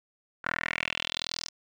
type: tone with band-pass filter sweep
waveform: 10% pulse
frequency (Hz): 41.17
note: E1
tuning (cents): -1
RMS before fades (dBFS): -33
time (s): 0.44-1.49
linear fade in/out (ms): 10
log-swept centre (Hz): 1500 to 5500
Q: 4.1
effects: none